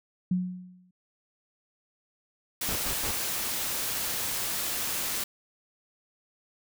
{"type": "tone with exponential decay", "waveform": "sine", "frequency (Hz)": 181.8, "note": "F#3", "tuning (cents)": -30, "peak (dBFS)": -21, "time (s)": [0.31, 0.91], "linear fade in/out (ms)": 5, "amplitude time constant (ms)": 130}
{"type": "noise", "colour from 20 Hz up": "white", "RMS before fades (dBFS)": -31, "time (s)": [2.61, 5.24], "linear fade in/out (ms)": 5}
{"type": "noise bursts", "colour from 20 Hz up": "pink", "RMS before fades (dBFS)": -34, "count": 3, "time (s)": [2.68, 3.112], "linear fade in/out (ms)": 5, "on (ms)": 82, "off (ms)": 93}
{"effects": []}